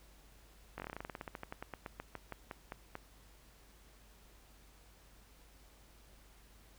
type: slowing click train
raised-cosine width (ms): 0.5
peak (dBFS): -27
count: 26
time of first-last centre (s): 0.78-2.954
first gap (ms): 19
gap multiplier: 1.11
effects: added 50 Hz sine -61 dBFS peak until 6.78 s + pink hiss -64 dBFS RMS until 6.78 s